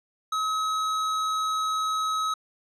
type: tone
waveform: square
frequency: 1279 Hz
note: D#6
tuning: 47 cents sharp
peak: -25 dBFS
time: 0.32-2.34 s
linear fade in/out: 5 ms
effects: low-pass 7000 Hz 12 dB/octave